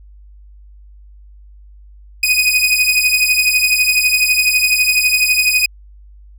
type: beating tone pair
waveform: sawtooth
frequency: 2489 / 2501 Hz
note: D#7 / D#7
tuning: 0 / +8 cents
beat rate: 12 Hz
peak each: -11 dBFS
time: 2.23-5.66 s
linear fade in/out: 5 ms
effects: added 50 Hz sine -38 dBFS peak until 6.38 s